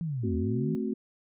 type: linear two-way sweep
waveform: sine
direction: down then up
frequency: 173.9 to 77.6 to 167.7 Hz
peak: -29 dBFS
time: 0.01-0.75 s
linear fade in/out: 0 ms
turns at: 0.36 s
type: chord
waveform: sine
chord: F# diminished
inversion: first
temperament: equal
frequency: 220 / 261.6 / 370 Hz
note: A3 / C4 / F#4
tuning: 0 / 0 / 0 cents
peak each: -31 / -33 / -34 dBFS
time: 0.23-0.94 s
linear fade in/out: 10 ms
effects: none